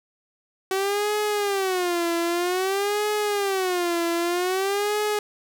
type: tone with vibrato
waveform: sawtooth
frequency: 377.6 Hz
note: F#4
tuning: 35 cents sharp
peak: -18 dBFS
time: 0.71-5.19 s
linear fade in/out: 2 ms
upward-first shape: sine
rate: 0.52 Hz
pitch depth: 190 cents each way
effects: none

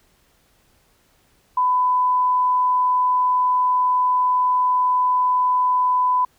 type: tone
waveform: sine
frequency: 1001 Hz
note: B5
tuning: 23 cents sharp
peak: -15 dBFS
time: 1.57-6.25 s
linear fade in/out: 5 ms
effects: pink hiss -60 dBFS RMS until 6.38 s

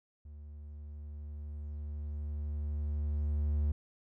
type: tone with level ramp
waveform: triangle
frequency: 74 Hz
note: D2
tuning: 14 cents sharp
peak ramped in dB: -44 to -25 dBFS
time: 0.25-3.72 s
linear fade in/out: 5 ms
effects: none

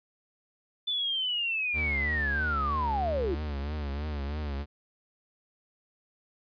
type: linear sweep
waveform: sine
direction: down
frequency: 3520 to 317.1 Hz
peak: -27 dBFS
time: 0.87-3.35 s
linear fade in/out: 10 ms
type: tone with vibrato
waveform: 45% pulse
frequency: 72.9 Hz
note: D2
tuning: 12 cents flat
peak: -31 dBFS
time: 1.73-4.66 s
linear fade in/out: 50 ms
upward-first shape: triangle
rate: 3.1 Hz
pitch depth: 110 cents each way
effects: resampled to 11025 Hz

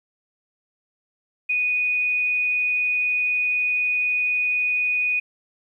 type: tone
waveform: sine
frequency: 2478 Hz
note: D#7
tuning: 8 cents flat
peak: -19 dBFS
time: 1.49-5.2 s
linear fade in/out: 10 ms
effects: 10-bit

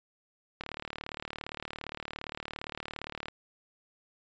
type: click train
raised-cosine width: 0.3 ms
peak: -21 dBFS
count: 101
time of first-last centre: 0.61-3.284 s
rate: 37.4 Hz
effects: resampled to 16000 Hz

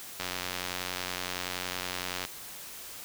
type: click train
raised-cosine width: 0.2 ms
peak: -15 dBFS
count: 187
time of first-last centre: 0.2-2.251 s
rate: 90.7 Hz
effects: white hiss -44 dBFS RMS until 3.04 s

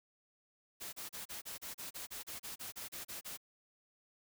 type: noise bursts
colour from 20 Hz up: white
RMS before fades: -45 dBFS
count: 16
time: 0.8-3.375 s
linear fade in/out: 20 ms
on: 130 ms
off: 33 ms
effects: none

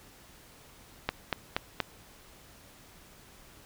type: click train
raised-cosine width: 0.3 ms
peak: -11 dBFS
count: 4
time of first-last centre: 1.09-1.803 s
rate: 4.21 Hz
effects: pink hiss -55 dBFS RMS until 3.65 s

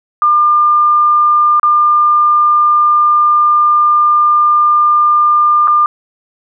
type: tone with dropouts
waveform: sine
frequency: 1200 Hz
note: D6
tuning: 37 cents sharp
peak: -6 dBFS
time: 0.22-5.86 s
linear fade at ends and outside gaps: 1 ms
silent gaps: 1.597-1.631 / 5.674-5.68 s
effects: none

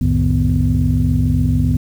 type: tone cluster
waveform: sine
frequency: 63.3 / 90.3 / 110.4 / 153.8 / 248.4 Hz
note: B1 / F#2 / A2 / D#3 / B3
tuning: +43 / -42 / +6 / -20 / +10 cents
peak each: -18 dBFS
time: 0.01-1.77 s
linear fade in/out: 5 ms
effects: tanh soft clip ceiling -4 dBFS + 7-bit

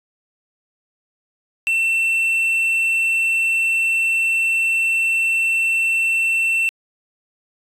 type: tone with quantisation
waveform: triangle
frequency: 2690 Hz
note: E7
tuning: 34 cents sharp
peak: -14 dBFS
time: 1.67-6.69 s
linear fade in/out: 0 ms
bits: 7
effects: resampled to 32000 Hz

